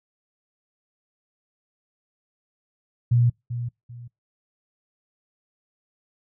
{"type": "tone with echo", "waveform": "sine", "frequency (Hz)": 120, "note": "B2", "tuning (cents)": -49, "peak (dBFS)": -15, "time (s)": [3.11, 3.3], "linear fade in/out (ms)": 10, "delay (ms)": 390, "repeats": 2, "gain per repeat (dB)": -11, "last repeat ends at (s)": 4.08, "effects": ["noise-tail reverb RT60 0.2 s tail -26 dB re dry"]}